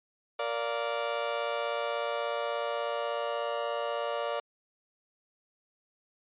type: chord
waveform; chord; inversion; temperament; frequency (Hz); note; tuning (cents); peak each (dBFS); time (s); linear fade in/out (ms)
30% pulse; Bb major; none; just; 466.2 / 582.7 / 699.2; Bb4 / D5 / F5; 0 / -14 / +2; -33 / -30 / -34; 0.39-4.4; 5
effects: resampled to 8000 Hz